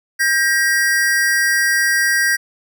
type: tone pair together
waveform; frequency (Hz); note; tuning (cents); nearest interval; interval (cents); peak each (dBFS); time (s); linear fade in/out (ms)
square; 1596.1 / 1900; G6 / A#6; +31 / +33; minor third; 302; -17; 0.19-2.37; 20
effects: none